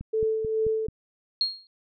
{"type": "click train", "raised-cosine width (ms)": 5, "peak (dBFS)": -24, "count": 5, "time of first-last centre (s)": [0.01, 0.885], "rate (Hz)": 4.57}
{"type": "tone with tremolo", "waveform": "sine", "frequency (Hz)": 440, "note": "A4", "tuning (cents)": 0, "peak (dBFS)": -21, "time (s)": [0.13, 0.87], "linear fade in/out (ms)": 10, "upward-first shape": "sine", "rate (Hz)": 2.4, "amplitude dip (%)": 45}
{"type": "tone with exponential decay", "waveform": "sine", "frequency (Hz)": 4263, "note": "C8", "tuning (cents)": 32, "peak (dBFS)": -18, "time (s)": [1.41, 1.67], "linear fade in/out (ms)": 1, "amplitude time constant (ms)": 56}
{"effects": []}